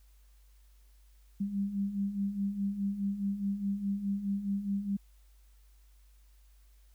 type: beating tone pair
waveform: sine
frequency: 195.7 / 200.5 Hz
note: G3 / G3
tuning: -3 / +39 cents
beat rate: 4.8 Hz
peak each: -37 / -31 dBFS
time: 1.4-4.97 s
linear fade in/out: 10 ms
effects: added 50 Hz sine -57 dBFS peak until 6.94 s + white hiss -71 dBFS RMS until 6.94 s